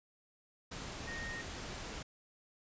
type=tone in noise; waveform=sine; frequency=1855 Hz; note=A#6; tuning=9 cents flat; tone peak=-42 dBFS; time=1.07-1.42 s; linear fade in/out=10 ms; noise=pink; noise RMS=-44 dBFS; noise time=0.71-2.03 s; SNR=-1 dB; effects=resampled to 16000 Hz